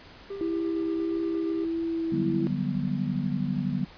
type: tone with tremolo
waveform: triangle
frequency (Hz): 396.1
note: G4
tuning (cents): +18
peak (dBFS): -30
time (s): 0.3-1.65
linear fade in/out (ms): 5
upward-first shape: square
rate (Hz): 8.6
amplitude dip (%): 30
type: tone with vibrato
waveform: sine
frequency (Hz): 329.6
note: E4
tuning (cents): 0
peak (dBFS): -26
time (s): 0.41-2.47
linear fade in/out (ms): 0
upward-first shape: sine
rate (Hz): 1.6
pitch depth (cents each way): 10
type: chord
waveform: sine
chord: G major seventh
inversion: second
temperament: just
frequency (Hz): 147 / 183.75 / 196 / 245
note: D3 / F#3 / G3 / B3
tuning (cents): +2 / -12 / 0 / -14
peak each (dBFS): -31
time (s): 2.12-3.85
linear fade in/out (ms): 5
effects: pink hiss -49 dBFS RMS until 3.97 s + resampled to 11025 Hz